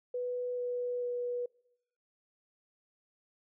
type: tone with pitch steps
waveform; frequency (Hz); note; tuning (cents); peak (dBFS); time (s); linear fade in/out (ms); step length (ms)
sine; 493.9 / 490.8 / 487.7; B4 / B4 / B4; 0 / -11 / -22; -32; 0.14-1.46; 5; 440
effects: noise-tail reverb RT60 0.8 s tail -25 dB re dry